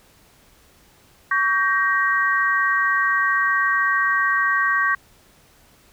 sine chord, G diminished, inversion second, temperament just, 1128.9 / 1568 / 1881.6 Hz, Db6 / G6 / Bb6, +31 / 0 / +16 cents, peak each -21 dBFS, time 1.31-4.95 s, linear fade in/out 5 ms, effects pink hiss -54 dBFS RMS until 5.92 s

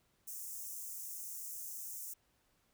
white high-pass noise, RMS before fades -45 dBFS, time 0.27-2.14 s, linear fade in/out 10 ms, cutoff 6000 Hz, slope 48 dB/octave, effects pink hiss -75 dBFS RMS until 2.73 s

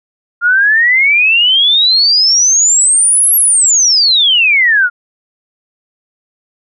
sine exponential two-way sweep, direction up then down, 1391 to 11530 to 1391 Hz, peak -6 dBFS, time 0.41-4.9 s, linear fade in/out 50 ms, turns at 3.36 s, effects none

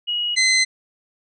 sine / 20% pulse tone pair in turn, 2900 / 2051 Hz, F#7 / C7, -35 / -35 cents, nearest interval tritone, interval 600 cents, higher first, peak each -20 / -9 dBFS, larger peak second, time 0.07-0.36 / 0.36-0.65 s, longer neither, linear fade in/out 20 ms, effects resampled to 22050 Hz

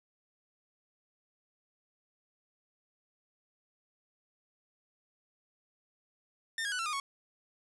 sawtooth tone with pitch steps, 1810 / 1640.7 / 1487.3 / 1348.2 / 1222.1 / 1107.8 Hz, A6 / G#6 / F#6 / E6 / D#6 / C#6, +48 / -22 / +9 / +39 / -31 / -1 cents, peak -29 dBFS, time 6.58-7 s, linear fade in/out 2 ms, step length 70 ms, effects resampled to 24000 Hz + 10-bit

